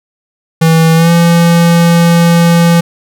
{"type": "tone with pitch glide", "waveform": "square", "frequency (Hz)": [162.7, 169.71], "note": ["E3", "F3"], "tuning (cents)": [-22, -49], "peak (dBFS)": -5, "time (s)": [0.61, 2.81], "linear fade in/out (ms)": 10, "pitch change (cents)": 73, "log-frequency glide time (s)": [0.95, 1.11], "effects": []}